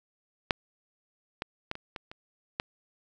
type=clicks; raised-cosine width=0.3 ms; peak=-7 / -16 / -16 / -24 / -21 / -27 / -12 dBFS; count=7; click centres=0.508 / 1.421 / 1.714 / 1.754 / 1.962 / 2.115 / 2.599 s; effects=none